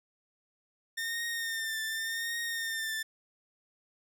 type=tone with vibrato; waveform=sawtooth; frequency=1816 Hz; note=A#6; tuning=46 cents flat; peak=-29 dBFS; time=0.97-3.03 s; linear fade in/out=10 ms; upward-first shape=triangle; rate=0.88 Hz; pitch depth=49 cents each way; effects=none